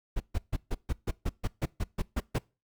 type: noise bursts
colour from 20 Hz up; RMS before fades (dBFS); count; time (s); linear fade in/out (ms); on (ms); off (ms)
brown; -28; 13; 0.16-2.386; 10; 42; 140
effects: noise-tail reverb RT60 0.3 s tail -24 dB re dry